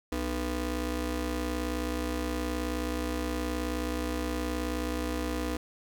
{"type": "ring-modulated tone", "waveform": "25% pulse", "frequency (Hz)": 185, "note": "F#3", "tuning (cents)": 0, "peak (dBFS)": -23, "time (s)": [0.12, 5.57], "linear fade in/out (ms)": 5, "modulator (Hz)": 122, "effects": []}